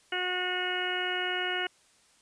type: harmonic tone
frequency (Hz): 363.5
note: F#4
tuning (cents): -31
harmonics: 1 / 2 / 3 / 4 / 5 / 6 / 7 / 8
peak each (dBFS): -36 / -37 / -45 / -34 / -37 / -38 / -44 / -34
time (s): 0.12-1.67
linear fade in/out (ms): 5
effects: white hiss -63 dBFS RMS until 2.21 s + resampled to 22050 Hz